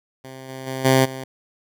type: tone with level steps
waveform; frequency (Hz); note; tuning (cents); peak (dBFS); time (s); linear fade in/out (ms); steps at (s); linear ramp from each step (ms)
10% pulse; 131.8; C3; +13; -28 / -24 / -18 / -5 / -22; 0.24-1.24; 5; 0.48 / 0.66 / 0.84 / 1.04; 20
effects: none